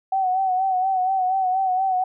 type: tone with vibrato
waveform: sine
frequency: 753 Hz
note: F#5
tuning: 30 cents sharp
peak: -18 dBFS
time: 0.12-2.04 s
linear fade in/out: 5 ms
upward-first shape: sine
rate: 4.2 Hz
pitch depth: 49 cents each way
effects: none